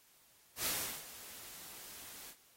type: noise with ADSR envelope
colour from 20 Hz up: white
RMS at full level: -35 dBFS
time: 0.56-2.36 s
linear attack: 90 ms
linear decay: 370 ms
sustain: -16 dB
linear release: 66 ms
effects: white hiss -66 dBFS RMS until 2.56 s + AAC 48 kbps